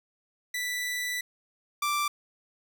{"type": "tone pair in turn", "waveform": "sawtooth", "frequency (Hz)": [1975.5, 1174.6], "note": ["B6", "D6"], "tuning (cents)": [0, 0], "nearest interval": "major sixth", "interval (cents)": 900, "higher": "first", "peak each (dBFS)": [-26, -22], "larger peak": "second", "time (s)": [[0.54, 1.21], [1.82, 2.08]], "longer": "first", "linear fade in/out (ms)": 5, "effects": []}